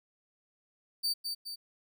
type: tone with echo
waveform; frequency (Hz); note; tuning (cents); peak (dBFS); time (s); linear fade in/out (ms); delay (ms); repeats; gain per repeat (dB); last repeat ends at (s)
40% pulse; 4606; D8; -34; -27; 1.03-1.14; 20; 210; 2; -5; 1.56
effects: none

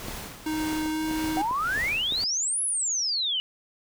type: noise with tremolo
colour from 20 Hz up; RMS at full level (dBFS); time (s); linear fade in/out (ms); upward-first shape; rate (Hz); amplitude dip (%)
pink; -36; 0-2.24; 0; sine; 1.8; 65
type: clicks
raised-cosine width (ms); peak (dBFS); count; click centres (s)
2; -25; 8; 0.084 / 0.73 / 0.86 / 1.112 / 1.363 / 1.511 / 1.777 / 2.123
type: tone with pitch glide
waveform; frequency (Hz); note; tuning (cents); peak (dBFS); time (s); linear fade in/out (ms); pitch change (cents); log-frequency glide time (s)
square; 311.1 to 314.2; D#4 to D#4; 0 to +17; -27; 0.46-1.42; 5; +17; 0.91-1.03
type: exponential two-way sweep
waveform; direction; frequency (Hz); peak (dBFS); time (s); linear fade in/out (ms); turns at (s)
sine; up then down; 740 to 10960 to 2897; -24; 1.37-3.4; 0; 2.63
effects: none

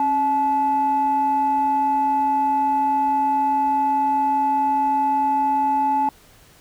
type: tone pair together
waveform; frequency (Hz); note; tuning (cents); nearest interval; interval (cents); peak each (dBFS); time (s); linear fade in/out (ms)
sine; 272.4 / 862.4; C#4 / A5; -30 / -35; octave + minor sixth; 1995; -25 / -16; 0-6.09; 2
effects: tanh soft clip ceiling -12 dBFS + pink hiss -51 dBFS RMS until 6.6 s

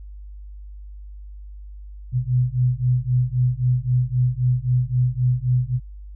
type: beating tone pair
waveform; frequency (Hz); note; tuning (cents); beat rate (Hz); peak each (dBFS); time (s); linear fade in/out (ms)
sine; 123.47 / 127.27; B2 / C3; 0 / -48; 3.8; -20; 2.12-5.8; 50
effects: added 50 Hz sine -35 dBFS peak until 6.15 s

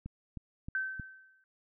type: click train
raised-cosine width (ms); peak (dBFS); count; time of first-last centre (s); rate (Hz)
5; -28; 4; 0.06-0.998; 3.2
type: tone with exponential decay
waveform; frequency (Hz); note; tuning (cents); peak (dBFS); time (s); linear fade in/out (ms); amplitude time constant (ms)
sine; 1542; G6; -29; -28; 0.75-1.44; 1; 150
effects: none

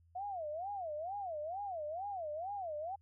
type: tone with vibrato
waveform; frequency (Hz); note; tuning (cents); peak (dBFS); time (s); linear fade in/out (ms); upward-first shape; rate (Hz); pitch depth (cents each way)
sine; 698.5; F5; 0; -38; 0.15-2.96; 10; sine; 2.2; 280
effects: added 84 Hz sine -64 dBFS peak until 3.01 s

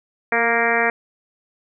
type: harmonic tone with a mistuned harmonic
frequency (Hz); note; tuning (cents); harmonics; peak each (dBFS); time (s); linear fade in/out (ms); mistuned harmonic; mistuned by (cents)
233.1; A#3; 0; 1 / 2 / 3 / 4 / 5 / 6 / 7 / 8 / 9 / 10; -30 / -23 / -23 / -27 / -29 / -27 / -24 / -22 / -26 / -26; 0.32-0.9; 2; 2; -16
effects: none

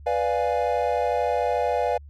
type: chord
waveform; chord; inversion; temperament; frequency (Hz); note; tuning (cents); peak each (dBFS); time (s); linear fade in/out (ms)
triangle; B diminished seventh; none; equal; 493.9 / 587.3 / 698.5 / 830.6; B4 / D5 / F5 / Ab5; 0 / 0 / 0 / 0; -24 / -25 / -24 / -26; 0.06-1.98; 10
effects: added 72 Hz sine -41 dBFS peak until 2.09 s

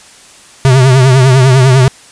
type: tone with vibrato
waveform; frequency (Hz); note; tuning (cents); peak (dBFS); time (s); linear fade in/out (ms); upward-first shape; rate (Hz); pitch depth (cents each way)
square; 130.7; C3; -1; -4; 0.65-1.88; 0; triangle; 10; 93
effects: white hiss -38 dBFS RMS until 2.11 s + resampled to 22050 Hz

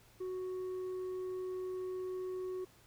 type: tone with tanh clipping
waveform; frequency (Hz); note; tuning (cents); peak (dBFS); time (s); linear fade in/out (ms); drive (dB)
triangle; 370; F#4; 0; -38; 0.2-2.65; 10; 8
effects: added 113 Hz sine -67 dBFS peak until 2.86 s + pink hiss -64 dBFS RMS until 2.86 s

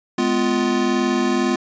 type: chord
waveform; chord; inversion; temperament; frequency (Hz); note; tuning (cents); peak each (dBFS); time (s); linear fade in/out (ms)
square; F diminished; first; just; 209.5 / 251.4 / 349.2; Ab3 / Cb4 / F4; +15 / +31 / 0; -24 / -21 / -22; 0.18-1.56; 5
effects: resampled to 16000 Hz

